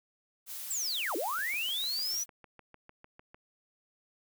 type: noise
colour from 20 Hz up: blue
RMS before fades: -41 dBFS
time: 0.46-2.26 s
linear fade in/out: 50 ms
type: linear two-way sweep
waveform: sine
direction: down then up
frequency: 7910 to 294.5 to 6010 Hz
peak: -31 dBFS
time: 0.7-2.24 s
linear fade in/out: 10 ms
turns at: 1.16 s
type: click train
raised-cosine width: 0.5 ms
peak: -36 dBFS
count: 14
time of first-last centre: 1.39-3.345 s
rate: 6.65 Hz
effects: none